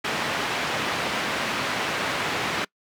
white band-pass noise, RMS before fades -27 dBFS, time 0.04-2.65 s, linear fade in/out 10 ms, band 120 to 2400 Hz, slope 12 dB/octave, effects noise-tail reverb RT60 0.1 s tail -24 dB re dry

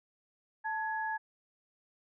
sine tone pair together, 880 / 1677.6 Hz, A5 / G#6, 0 / +17 cents, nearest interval major seventh, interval 1117 cents, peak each -34 / -36 dBFS, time 0.64-1.18 s, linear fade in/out 20 ms, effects none

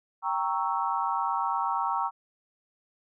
sine chord, G diminished seventh, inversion none, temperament equal, 784 / 932.3 / 1108.7 / 1318.5 Hz, G5 / Bb5 / Db6 / Fb6, 0 / 0 / 0 / 0 cents, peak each -32 / -29 / -31 / -33 dBFS, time 0.22-2.11 s, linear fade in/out 50 ms, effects none

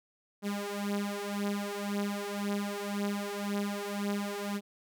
sawtooth beating tone pair, 202 / 203.9 Hz, G#3 / G#3, -48 / -32 cents, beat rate 1.9 Hz, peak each -31 dBFS, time 0.42-4.61 s, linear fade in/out 50 ms, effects none

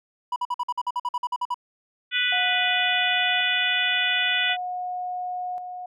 triangle tone bursts, 980 Hz, B5, 14 cents flat, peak -21 dBFS, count 14, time 0.32-1.544 s, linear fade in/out 5 ms, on 41 ms, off 50 ms
harmonic tone, 493.9 Hz, B4, in tune, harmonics 3 / 4 / 5 / 6 / 7, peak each -27 / -27 / -27 / -27 / -27 dBFS, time 2.11-4.57 s, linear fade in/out 50 ms
sine tone with tremolo, 725 Hz, F#5, 35 cents flat, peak -27 dBFS, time 2.32-5.86 s, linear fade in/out 5 ms, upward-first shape square, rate 0.46 Hz, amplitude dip 45%
effects none

